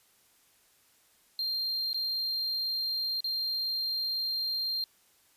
triangle tone with dropouts, 4186 Hz, C8, in tune, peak -28 dBFS, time 1.39-4.84 s, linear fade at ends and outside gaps 1 ms, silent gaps 1.931-1.944 / 3.205-3.243 s, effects white hiss -65 dBFS RMS until 5.36 s + resampled to 32000 Hz

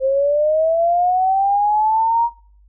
sine linear sweep, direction up, 523.3 to 947 Hz, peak -13 dBFS, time 0-2.3 s, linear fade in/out 50 ms, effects noise-tail reverb RT60 0.5 s tail -23 dB re dry + added 50 Hz sine -47 dBFS peak until 2.68 s

